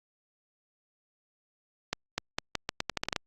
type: accelerating click train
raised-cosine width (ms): 0.2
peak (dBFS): -11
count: 12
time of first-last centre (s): 1.93-3.162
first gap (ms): 250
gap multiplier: 0.82
effects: Opus 48 kbps